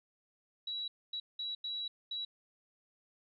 sine tone bursts at uneven times, 3903 Hz, B7, 21 cents flat, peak -36 dBFS, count 5, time 0.67-0.88 / 1.13-1.2 / 1.39-1.55 / 1.64-1.88 / 2.11-2.25 s, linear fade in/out 5 ms, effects none

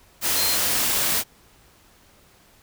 sine tone in noise, 4165 Hz, C8, 9 cents flat, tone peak -25 dBFS, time 0.34-0.58 s, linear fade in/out 50 ms, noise white, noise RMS -22 dBFS, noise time 0.21-1.24 s, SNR -6 dB, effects pink hiss -55 dBFS RMS until 2.62 s

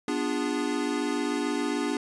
square chord, B diminished seventh, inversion none, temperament equal with one note detuned, 246.9 / 293.7 / 349.2 / 409.6 Hz, B3 / D4 / F4 / Ab4, 0 / 0 / 0 / -24 cents, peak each -33 / -30 / -35 / -34 dBFS, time 0.08-1.97 s, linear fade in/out 2 ms, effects resampled to 22050 Hz

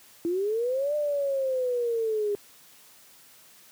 sine linear two-way sweep, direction up then down, 329.7 to 600 to 405.2 Hz, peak -24 dBFS, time 0.25-2.35 s, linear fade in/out 0 ms, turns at 0.95 s, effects white hiss -54 dBFS RMS until 3.71 s + high-pass 100 Hz 12 dB/octave

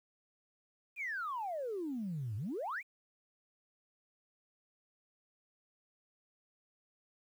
sine exponential two-way sweep, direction down then up, 2515 to 98 to 2515 Hz, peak -35 dBFS, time 0.96-2.83 s, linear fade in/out 50 ms, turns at 2.36 s, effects tanh soft clip ceiling -32 dBFS + 11-bit

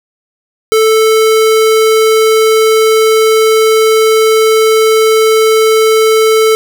square tone, 440 Hz, A4, in tune, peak -6 dBFS, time 0.72-6.55 s, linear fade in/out 0 ms, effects none

